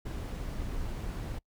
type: noise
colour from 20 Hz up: brown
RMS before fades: -36 dBFS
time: 0.05-1.39 s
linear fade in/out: 10 ms
effects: noise-tail reverb RT60 0.1 s tail -26 dB re dry

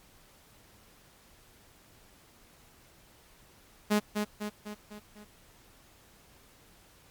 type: tone with echo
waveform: sawtooth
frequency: 209.3 Hz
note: G#3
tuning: 14 cents sharp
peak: -19 dBFS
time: 3.9-4 s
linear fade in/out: 20 ms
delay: 250 ms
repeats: 5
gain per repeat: -5 dB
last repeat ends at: 5.25 s
effects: pink hiss -59 dBFS RMS until 7.1 s + MP3 96 kbps

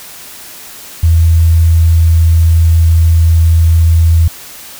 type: tone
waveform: sine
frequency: 82.41 Hz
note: E2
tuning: in tune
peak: -4 dBFS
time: 1.03-4.28 s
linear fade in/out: 5 ms
effects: white hiss -31 dBFS RMS until 4.79 s

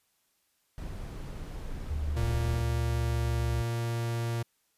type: noise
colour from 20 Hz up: brown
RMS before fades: -38 dBFS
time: 0.78-2.61 s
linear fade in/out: 0 ms
type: tone with pitch glide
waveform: sine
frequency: 74.2 to 68.44 Hz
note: D2 to C#2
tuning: +18 to -22 cents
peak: -29 dBFS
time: 1.9-3.62 s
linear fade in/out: 5 ms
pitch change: -140 cents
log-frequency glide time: 2.47-3.51 s
type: tone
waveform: 45% pulse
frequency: 116.7 Hz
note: A#2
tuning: 2 cents sharp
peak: -29 dBFS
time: 2.16-4.43 s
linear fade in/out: 10 ms
effects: white hiss -73 dBFS RMS until 4.77 s + resampled to 32000 Hz

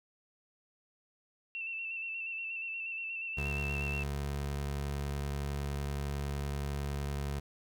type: tone with vibrato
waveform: sine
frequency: 2682 Hz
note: E7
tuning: 29 cents sharp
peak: -36 dBFS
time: 1.55-4.03 s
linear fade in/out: 0 ms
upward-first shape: square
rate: 8.4 Hz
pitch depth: 27 cents each way
type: tone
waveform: 25% pulse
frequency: 70.8 Hz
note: C#2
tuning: 37 cents sharp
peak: -30 dBFS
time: 3.37-7.4 s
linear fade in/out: 10 ms
effects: none

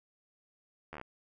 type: slowing click train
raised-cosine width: 0.5 ms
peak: -28 dBFS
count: 7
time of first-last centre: 0.93-1.014 s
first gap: 12 ms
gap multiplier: 1.06
effects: none

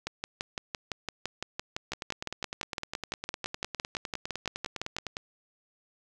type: two click trains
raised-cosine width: 0.2 ms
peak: -17 / -15 dBFS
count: 33 / 30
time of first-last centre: 1.92-5.169 / 0.07-4.985 s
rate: 9.85 / 5.9 Hz
effects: none

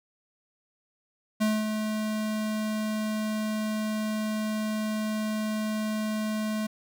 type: tone with ADSR envelope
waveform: square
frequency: 215.4 Hz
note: A3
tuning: 37 cents flat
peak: -22 dBFS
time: 1.4-6.67 s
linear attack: 19 ms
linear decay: 220 ms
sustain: -6 dB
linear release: 9 ms
effects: none

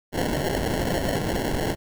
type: noise with sample-and-hold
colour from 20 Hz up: white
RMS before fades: -25 dBFS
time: 0.12-1.76 s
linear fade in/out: 50 ms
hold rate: 1225 Hz
effects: none

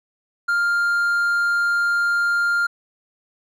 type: tone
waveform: triangle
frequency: 1400 Hz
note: F6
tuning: 4 cents sharp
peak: -15 dBFS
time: 0.48-2.67 s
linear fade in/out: 10 ms
effects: none

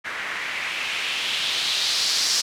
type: noise with low-pass filter sweep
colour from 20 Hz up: blue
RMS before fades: -25 dBFS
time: 0.04-2.42 s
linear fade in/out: 20 ms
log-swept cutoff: 1700 to 5300 Hz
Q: 2.5
effects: none

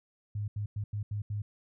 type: tone bursts at uneven times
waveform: sine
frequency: 103.9 Hz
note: G#2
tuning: 1 cent sharp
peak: -31 dBFS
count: 6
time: 0.35-0.48 / 0.56-0.66 / 0.76-0.84 / 0.93-1.03 / 1.11-1.22 / 1.3-1.42 s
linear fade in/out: 5 ms
effects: none

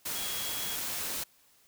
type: tone in noise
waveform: sine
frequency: 3322 Hz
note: G#7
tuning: in tune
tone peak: -40 dBFS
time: 0.15-0.76 s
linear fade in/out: 10 ms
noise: white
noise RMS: -35 dBFS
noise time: 0.05-1.24 s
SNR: -8 dB
effects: white hiss -64 dBFS RMS until 1.67 s

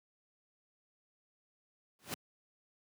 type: noise with exponential growth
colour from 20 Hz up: pink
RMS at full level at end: -34 dBFS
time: 1.99-2.14 s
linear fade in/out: 1 ms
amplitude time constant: 32 ms
effects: high-pass 150 Hz 12 dB/octave

